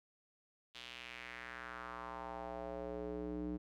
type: tone with band-pass filter sweep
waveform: square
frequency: 60.8 Hz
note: B1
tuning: 26 cents flat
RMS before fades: -45 dBFS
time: 0.74-3.58 s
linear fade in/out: 20 ms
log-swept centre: 3400 to 280 Hz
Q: 2.6
effects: none